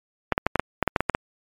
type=clicks; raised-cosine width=0.5 ms; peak=-4 dBFS; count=11; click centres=0.323 / 0.379 / 0.466 / 0.557 / 0.596 / 0.827 / 0.877 / 0.962 / 1.006 / 1.097 / 1.149 s; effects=MP3 96 kbps